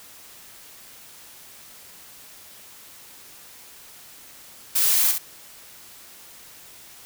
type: noise with echo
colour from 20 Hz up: blue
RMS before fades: -20 dBFS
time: 4.75-5.12 s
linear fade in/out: 10 ms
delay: 64 ms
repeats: 1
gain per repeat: -6 dB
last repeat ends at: 5.184 s
effects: white hiss -46 dBFS RMS until 7.05 s